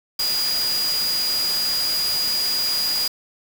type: tone in noise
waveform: sine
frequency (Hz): 4879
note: D#8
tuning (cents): -35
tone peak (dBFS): -20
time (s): 0.19-3.08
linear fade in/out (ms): 5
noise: white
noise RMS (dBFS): -28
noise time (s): 0.19-3.08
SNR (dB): +5
effects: none